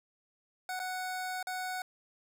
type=tone with dropouts; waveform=25% pulse; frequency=740 Hz; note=F#5; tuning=in tune; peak=-31 dBFS; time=0.69-1.82 s; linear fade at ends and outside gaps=2 ms; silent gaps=0.793-0.799 / 1.428-1.47 s; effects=none